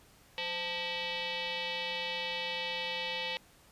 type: tone with frequency modulation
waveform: sine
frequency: 185.5 Hz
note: F#3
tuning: 5 cents sharp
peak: -33 dBFS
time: 0.38-3.37 s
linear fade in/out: 0 ms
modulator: 702 Hz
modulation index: 5.3
effects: pink hiss -61 dBFS RMS until 3.71 s + resampled to 32000 Hz